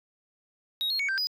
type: tone with pitch steps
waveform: sine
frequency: 3790 / 4266 / 2234 / 1566 / 4952 Hz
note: A#7 / C8 / C#7 / G6 / D#8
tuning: +28 / +33 / +13 / -2 / -9 cents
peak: -23 dBFS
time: 0.81-1.27 s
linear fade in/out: 0 ms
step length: 92 ms
effects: tanh soft clip ceiling -25 dBFS